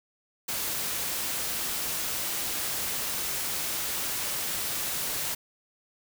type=noise; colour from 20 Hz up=white; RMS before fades=-31 dBFS; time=0.48-5.35 s; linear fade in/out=10 ms; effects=none